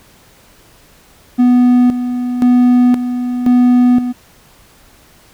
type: tone with tremolo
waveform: triangle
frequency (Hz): 246.9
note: B3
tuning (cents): 0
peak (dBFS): -4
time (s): 1.38-4.13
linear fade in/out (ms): 20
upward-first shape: square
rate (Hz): 0.96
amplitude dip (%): 65
effects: pink hiss -46 dBFS RMS until 5.33 s